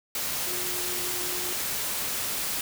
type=tone in noise; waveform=sine; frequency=358.9 Hz; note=F4; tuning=47 cents sharp; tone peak=-39 dBFS; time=0.47-1.53 s; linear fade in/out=2 ms; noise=white; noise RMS=-30 dBFS; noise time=0.15-2.61 s; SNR=-12 dB; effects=none